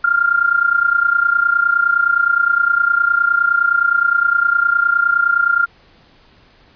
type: tone with amplitude modulation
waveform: sine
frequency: 1396.9 Hz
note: F6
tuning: in tune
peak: -8 dBFS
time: 0.04-5.66 s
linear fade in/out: 5 ms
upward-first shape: sine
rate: 29.7 Hz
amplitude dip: 80%
effects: pink hiss -50 dBFS RMS until 6.75 s + resampled to 11025 Hz